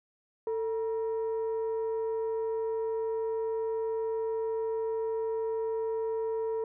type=tone pair together; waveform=sine; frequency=446.6 / 954.5 Hz; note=A4 / A#5; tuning=+26 / +41 cents; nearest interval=octave + minor second; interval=1315 cents; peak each=-28 / -40 dBFS; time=0.47-6.64 s; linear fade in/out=2 ms; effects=tanh soft clip ceiling -24 dBFS